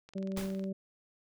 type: click train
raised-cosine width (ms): 0.2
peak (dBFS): -34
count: 13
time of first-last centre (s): 0.09-0.64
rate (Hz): 21.8
type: harmonic tone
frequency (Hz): 192.7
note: G3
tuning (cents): -29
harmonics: 1 / 2 / 3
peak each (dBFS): -34 / -42 / -44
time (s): 0.15-0.73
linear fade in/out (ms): 10
type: noise with exponential decay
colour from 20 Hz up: pink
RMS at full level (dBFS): -37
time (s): 0.37-0.69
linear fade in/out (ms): 1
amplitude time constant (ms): 69
effects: none